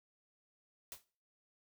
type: noise with exponential decay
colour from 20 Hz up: white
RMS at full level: -43 dBFS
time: 0.92-1.04 s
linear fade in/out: 0 ms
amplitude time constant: 25 ms
effects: noise-tail reverb RT60 0.4 s tail -19 dB re dry